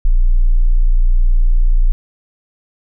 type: tone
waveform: sine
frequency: 29.44 Hz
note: A#0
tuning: 18 cents sharp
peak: -7 dBFS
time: 0.05-1.92 s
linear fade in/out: 0 ms
effects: none